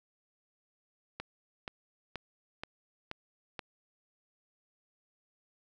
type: click train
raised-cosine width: 0.3 ms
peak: -22 dBFS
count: 6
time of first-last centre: 1.2-3.592 s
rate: 2.09 Hz
effects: none